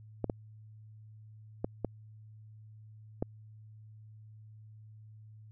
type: clicks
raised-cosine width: 2 ms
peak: -18 dBFS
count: 5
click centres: 0.243 / 0.298 / 1.645 / 1.847 / 3.225 s
effects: added 108 Hz sine -50 dBFS peak until 5.51 s